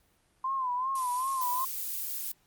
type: tone with vibrato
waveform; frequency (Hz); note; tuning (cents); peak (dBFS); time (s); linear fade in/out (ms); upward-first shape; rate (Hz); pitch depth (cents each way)
sine; 1029; C6; -29; -28; 0.44-1.65; 5; sine; 2.6; 87
type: noise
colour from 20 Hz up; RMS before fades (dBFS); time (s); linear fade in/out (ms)
violet; -35; 0.95-2.32; 5
effects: pink hiss -68 dBFS RMS until 2.46 s + Opus 32 kbps